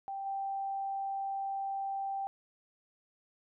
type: tone with level steps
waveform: sine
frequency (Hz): 784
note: G5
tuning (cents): 0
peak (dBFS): -36 / -33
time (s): 0.08-2.27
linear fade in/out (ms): 0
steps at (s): 0.25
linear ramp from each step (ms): 20
effects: none